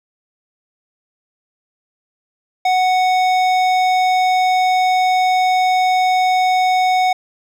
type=tone with hard clipping; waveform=sine; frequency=740 Hz; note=F#5; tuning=in tune; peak=-14 dBFS; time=2.65-7.13 s; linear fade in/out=5 ms; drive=13 dB; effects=none